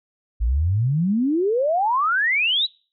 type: exponential sweep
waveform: sine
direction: up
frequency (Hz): 52 to 4043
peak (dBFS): -17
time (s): 0.4-2.67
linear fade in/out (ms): 20
effects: noise-tail reverb RT60 0.4 s tail -25 dB re dry